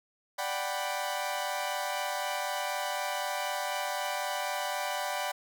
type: chord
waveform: sawtooth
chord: G major seventh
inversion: second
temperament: equal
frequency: 587.3 / 740 / 784 / 987.8 Hz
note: D5 / F#5 / G5 / B5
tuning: 0 / 0 / 0 / 0 cents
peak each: -33 dBFS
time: 0.38-5.32 s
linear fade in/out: 10 ms
effects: none